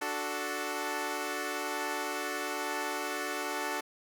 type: chord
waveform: 10% pulse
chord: D major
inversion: none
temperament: equal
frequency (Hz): 293.7 / 370 / 440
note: D4 / F#4 / A4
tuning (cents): 0 / 0 / 0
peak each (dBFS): -29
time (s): 0.01-3.81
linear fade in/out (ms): 10
effects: none